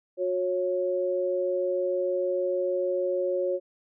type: tone pair together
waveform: sine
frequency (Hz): 363.4 / 550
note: F#4 / C#5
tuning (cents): -31 / -14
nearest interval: perfect fifth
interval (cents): 717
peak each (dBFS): -28 / -26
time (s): 0.17-3.6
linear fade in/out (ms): 50
effects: none